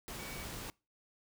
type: tone in noise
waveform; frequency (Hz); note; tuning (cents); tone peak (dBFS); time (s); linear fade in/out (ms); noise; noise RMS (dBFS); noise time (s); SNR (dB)
sine; 2266; C#7; +37; -50; 0.19-0.44; 0; pink; -44; 0.08-0.7; -9
effects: noise-tail reverb RT60 0.3 s tail -25 dB re dry